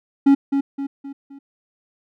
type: tone with echo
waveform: triangle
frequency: 277.2 Hz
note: C#4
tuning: in tune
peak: -7 dBFS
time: 0.26-0.35 s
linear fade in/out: 10 ms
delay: 260 ms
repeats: 4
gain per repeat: -7 dB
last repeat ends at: 1.39 s
effects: none